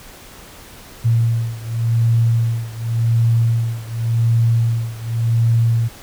sine beating tone pair, 115.1 / 115.99 Hz, A#2 / A#2, -22 / -8 cents, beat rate 0.89 Hz, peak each -16 / -18 dBFS, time 1.04-5.89 s, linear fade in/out 20 ms, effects pink hiss -40 dBFS RMS until 6.02 s

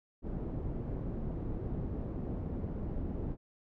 pink low-pass noise, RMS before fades -37 dBFS, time 0.22-3.37 s, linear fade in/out 50 ms, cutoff 370 Hz, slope 12 dB/octave, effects none

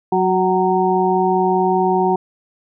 harmonic tone with a mistuned harmonic, 185 Hz, F#3, in tune, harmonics 1 / 2 / 4 / 5, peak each -21 / -17 / -18 / -20 dBFS, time 0.12-2.16 s, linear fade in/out 5 ms, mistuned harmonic 4, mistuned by +24 cents, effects none

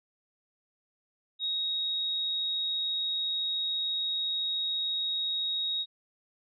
sine tone, 3773 Hz, A#7, 20 cents sharp, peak -28 dBFS, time 1.39-5.86 s, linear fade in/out 50 ms, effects none

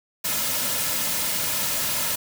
white noise with comb filter, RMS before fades -25 dBFS, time 0.24-2.16 s, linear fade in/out 10 ms, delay 2.6 ms, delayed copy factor -0.5, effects none

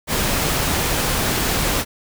pink noise, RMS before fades -20 dBFS, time 0.07-1.85 s, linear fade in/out 50 ms, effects none

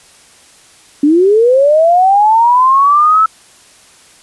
sine linear sweep, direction up, 279.8 to 1318.5 Hz, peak -5 dBFS, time 1.03-3.26 s, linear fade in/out 5 ms, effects white hiss -43 dBFS RMS until 4.22 s + resampled to 24000 Hz

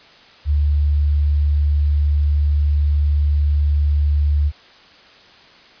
sine tone, 73.3 Hz, D2, 3 cents flat, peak -13 dBFS, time 0.45-4.52 s, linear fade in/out 50 ms, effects white hiss -46 dBFS RMS until 5.8 s + resampled to 11025 Hz

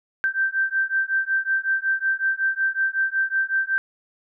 sine beating tone pair, 1561 / 1566.4 Hz, G6 / G6, -8 / -2 cents, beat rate 5.4 Hz, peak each -23 dBFS, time 0.24-3.78 s, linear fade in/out 0 ms, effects none

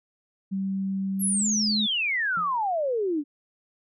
sine tone with pitch glide, 193.4 to 212.1 Hz, G3 to G#3, -23 to +37 cents, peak -25 dBFS, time 0.51-1.87 s, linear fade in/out 20 ms, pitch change +160 cents, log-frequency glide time 1.28-1.47 s
sine exponential sweep, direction down, 11850 to 277.2 Hz, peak -23 dBFS, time 1.19-3.24 s, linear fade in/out 50 ms
triangle tone with exponential decay, 174.6 Hz, F3, in tune, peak -32 dBFS, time 2.37-2.62 s, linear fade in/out 2 ms, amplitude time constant 54 ms
effects none

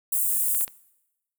white high-pass noise, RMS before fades -24 dBFS, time 0.12-0.65 s, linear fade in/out 5 ms, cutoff 8100 Hz, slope 48 dB/octave
clicks, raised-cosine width 0.2 ms, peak -22 dBFS, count 3, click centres 0.548 / 0.61 / 0.679 s
effects noise-tail reverb RT60 0.9 s tail -22 dB re dry

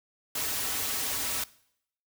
white noise with comb filter, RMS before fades -31 dBFS, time 0.35-1.44 s, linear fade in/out 5 ms, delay 5.7 ms, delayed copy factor -0.85, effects noise-tail reverb RT60 0.7 s tail -21 dB re dry

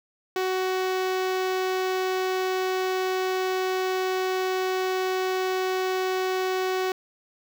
sawtooth tone with notch filter, 373.5 Hz, F#4, 16 cents sharp, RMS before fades -26 dBFS, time 0.36-6.92 s, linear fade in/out 2 ms, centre 9700 Hz, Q 0.79, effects none

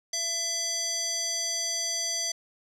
square tone with band-pass filter, 670 Hz, E5, 28 cents sharp, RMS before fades -30 dBFS, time 0.13-2.32 s, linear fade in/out 5 ms, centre 5700 Hz, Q 4.7, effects none

